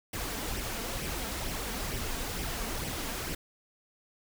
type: noise with flanger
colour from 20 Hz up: pink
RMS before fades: -35 dBFS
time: 0.13-3.35 s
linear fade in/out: 5 ms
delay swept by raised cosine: 0.36 to 4.46 ms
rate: 2.2 Hz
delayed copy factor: +0.55
effects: none